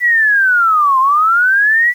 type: linear two-way sweep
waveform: sine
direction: down then up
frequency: 1975.5 to 1030 to 1975.5 Hz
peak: -8 dBFS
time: 0-1.94 s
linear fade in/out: 50 ms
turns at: 0.99 s
effects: 7-bit